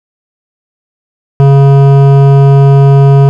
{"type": "tone with hard clipping", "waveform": "sine", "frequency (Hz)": 138.59, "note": "C#3", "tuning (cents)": 0, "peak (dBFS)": -3, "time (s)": [1.4, 3.29], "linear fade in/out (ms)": 0, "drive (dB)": 13, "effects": []}